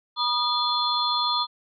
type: tone cluster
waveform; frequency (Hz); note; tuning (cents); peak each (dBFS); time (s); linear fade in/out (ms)
sine; 967 / 1227 / 3452 / 4180; B5 / D#6 / A7 / C8; -37 / -25 / -34 / -2; -27; 0.16-1.47; 50
effects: none